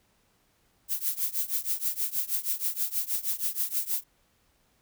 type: noise with tremolo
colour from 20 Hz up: violet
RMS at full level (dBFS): -26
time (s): 0.88-4.04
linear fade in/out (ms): 50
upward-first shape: triangle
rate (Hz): 6.3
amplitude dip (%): 95
effects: pink hiss -68 dBFS RMS until 4.81 s